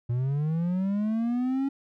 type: linear sweep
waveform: triangle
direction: up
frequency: 116.8 to 277.2 Hz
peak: -22 dBFS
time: 0.09-1.69 s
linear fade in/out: 10 ms
effects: none